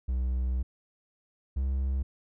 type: tone pair in turn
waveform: triangle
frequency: 63 / 66.69 Hz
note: B1 / C2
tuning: +35 / +34 cents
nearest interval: minor second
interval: 99 cents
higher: second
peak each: -24 dBFS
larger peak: neither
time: 0.08-0.63 / 1.56-2.03 s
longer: first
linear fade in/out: 10 ms
effects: none